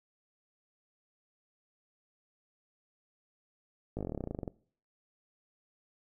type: slowing click train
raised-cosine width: 2 ms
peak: -23 dBFS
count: 18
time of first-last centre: 3.97-4.478 s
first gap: 18 ms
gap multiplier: 1.06
effects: noise-tail reverb RT60 0.5 s tail -22 dB re dry